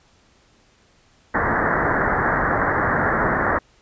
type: low-pass noise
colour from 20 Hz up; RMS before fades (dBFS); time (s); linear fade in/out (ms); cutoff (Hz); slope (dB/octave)
white; -20; 1.34-3.59; 10; 1900; 96
effects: pink hiss -57 dBFS RMS until 3.81 s + resampled to 16000 Hz